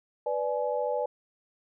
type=chord; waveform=sine; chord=G# diminished; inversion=first; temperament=equal with one note detuned; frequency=493.9 / 587.3 / 845.1 Hz; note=B4 / D5 / G#5; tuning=0 / 0 / +30 cents; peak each=-30 / -30 / -33 dBFS; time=0.26-1.06 s; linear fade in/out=5 ms; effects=none